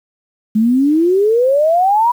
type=exponential sweep; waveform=sine; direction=up; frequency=210 to 987.8 Hz; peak=-9 dBFS; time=0.55-2.12 s; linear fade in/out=10 ms; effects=7-bit